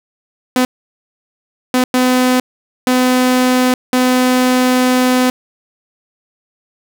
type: tone bursts at uneven times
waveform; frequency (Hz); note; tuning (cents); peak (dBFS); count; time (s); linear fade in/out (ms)
sawtooth; 253.1; B3; +43; -6; 5; 0.56-0.65 / 1.74-1.84 / 1.94-2.4 / 2.87-3.74 / 3.93-5.3; 2
effects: none